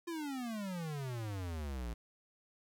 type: exponential sweep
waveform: square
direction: down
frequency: 349.2 to 55 Hz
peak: -39 dBFS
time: 0.07-1.94 s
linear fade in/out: 10 ms
effects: 11-bit